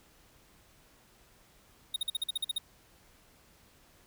square tone bursts, 3729 Hz, A#7, in tune, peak -29 dBFS, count 10, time 1.94-2.583 s, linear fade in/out 5 ms, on 22 ms, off 47 ms, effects pink hiss -62 dBFS RMS until 4.06 s

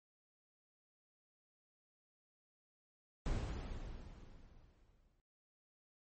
brown noise with exponential decay, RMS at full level -35 dBFS, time 3.26-5.2 s, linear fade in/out 0 ms, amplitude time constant 420 ms, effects MP3 32 kbps

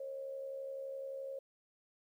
sine tone with amplitude modulation, 541 Hz, C#5, 42 cents flat, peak -38 dBFS, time 0-1.39 s, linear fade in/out 5 ms, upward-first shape sine, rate 71.7 Hz, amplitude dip 50%, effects 12-bit

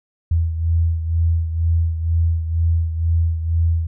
sine beating tone pair, 82.41 / 84.51 Hz, E2 / E2, 0 / +44 cents, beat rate 2.1 Hz, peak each -16 / -23 dBFS, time 0.31-3.87 s, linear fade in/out 5 ms, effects none

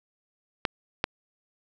clicks, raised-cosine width 0.3 ms, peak -7 dBFS, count 2, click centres 0.652 / 1.041 s, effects none

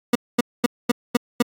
30% pulse tone bursts, 241.1 Hz, B3, 41 cents flat, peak -11 dBFS, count 6, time 0.13-1.424 s, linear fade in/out 5 ms, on 24 ms, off 230 ms, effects AAC 64 kbps

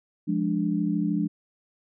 sine chord, D diminished, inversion first, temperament equal, 174.61 / 207.7 / 293.7 Hz, F3 / Ab3 / D4, 0 / 0 / 0 cents, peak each -27 dBFS, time 0.27-1.28 s, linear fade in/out 20 ms, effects none

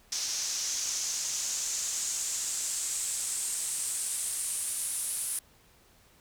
pink noise with band-pass filter sweep, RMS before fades -33 dBFS, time 0.12-5.39 s, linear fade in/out 2 ms, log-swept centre 5800 to 10000 Hz, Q 3.7, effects pink hiss -61 dBFS RMS until 6.2 s

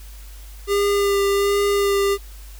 square tone with vibrato, 401.6 Hz, G4, 42 cents sharp, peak -17 dBFS, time 0.67-2.18 s, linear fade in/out 50 ms, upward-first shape sine, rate 1.3 Hz, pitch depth 15 cents each way, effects added 50 Hz sine -36 dBFS peak until 2.59 s + white hiss -47 dBFS RMS until 2.59 s

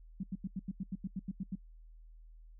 sine tone bursts, 190 Hz, F#3, 46 cents sharp, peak -34 dBFS, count 12, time 0.2-1.554 s, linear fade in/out 5 ms, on 34 ms, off 86 ms, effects noise-tail reverb RT60 0.1 s tail -25 dB re dry + added 40 Hz sine -52 dBFS peak until 2.59 s

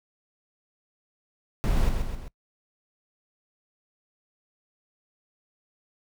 brown noise with echo, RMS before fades -23 dBFS, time 1.64-1.89 s, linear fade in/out 0 ms, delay 130 ms, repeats 3, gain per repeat -5 dB, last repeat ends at 2.28 s, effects noise-tail reverb RT60 0.1 s tail -23 dB re dry

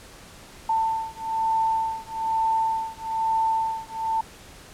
sine beating tone pair, 892 / 893.1 Hz, A5 / A5, +23 / +26 cents, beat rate 1.1 Hz, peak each -25 / -25 dBFS, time 0.69-4.21 s, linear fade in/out 5 ms, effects pink hiss -46 dBFS RMS until 4.73 s + low-pass 11000 Hz 12 dB/octave

